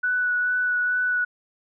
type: tone with vibrato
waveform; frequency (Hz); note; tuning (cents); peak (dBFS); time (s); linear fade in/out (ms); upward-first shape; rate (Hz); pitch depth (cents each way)
sine; 1480; F#6; 0; -20; 0.03-1.25; 10; sine; 2.3; 13
effects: none